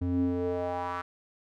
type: tone with band-pass filter sweep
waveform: square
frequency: 88.7 Hz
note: F2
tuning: 27 cents sharp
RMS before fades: -30 dBFS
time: 0.01-1.02 s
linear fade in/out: 10 ms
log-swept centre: 180 to 1300 Hz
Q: 3.3
effects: none